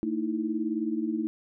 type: tone cluster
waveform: sine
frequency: 225.2 / 309.1 / 327.9 Hz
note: A3 / D#4 / E4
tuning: +40 / -11 / -9 cents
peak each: -31 dBFS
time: 0.03-1.27 s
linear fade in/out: 0 ms
effects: none